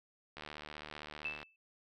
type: click train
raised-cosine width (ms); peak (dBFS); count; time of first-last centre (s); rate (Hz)
0.3; -29; 81; 0.37-1.43; 75.5
type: tone with exponential decay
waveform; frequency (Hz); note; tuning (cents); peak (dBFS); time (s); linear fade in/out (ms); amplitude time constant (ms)
sine; 2637; E7; 0; -33; 1.25-1.56; 2; 67
effects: none